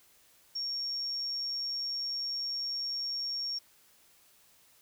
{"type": "tone", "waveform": "sine", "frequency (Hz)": 5530, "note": "F8", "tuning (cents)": -18, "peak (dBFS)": -32, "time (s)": [0.55, 3.59], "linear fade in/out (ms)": 10, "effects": ["white hiss -63 dBFS RMS until 4.81 s"]}